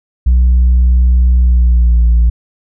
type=tone with pitch glide; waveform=sine; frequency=61.7 to 57.9 Hz; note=B1 to A#1; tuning=-1 to -11 cents; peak=-3 dBFS; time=0.26-2.3 s; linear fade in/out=10 ms; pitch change=-110 cents; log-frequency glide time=1.41-2.07 s; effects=tanh soft clip ceiling -4 dBFS